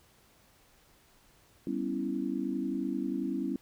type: chord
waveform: sine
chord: C# half-diminished seventh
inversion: second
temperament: equal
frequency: 196 / 246.9 / 277.2 / 329.6 Hz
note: G3 / B3 / C#4 / E4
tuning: 0 / 0 / 0 / 0 cents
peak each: -37 / -36 / -34 / -36 dBFS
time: 1.67-3.56 s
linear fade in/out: 2 ms
effects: pink hiss -63 dBFS RMS until 3.61 s